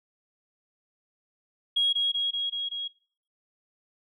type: tone with echo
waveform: sine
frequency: 3298 Hz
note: G#7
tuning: 13 cents flat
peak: -20 dBFS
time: 1.76-1.93 s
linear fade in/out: 10 ms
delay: 190 ms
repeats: 5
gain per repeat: -2 dB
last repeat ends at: 2.88 s
effects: noise-tail reverb RT60 0.5 s tail -23 dB re dry + tanh soft clip ceiling -16 dBFS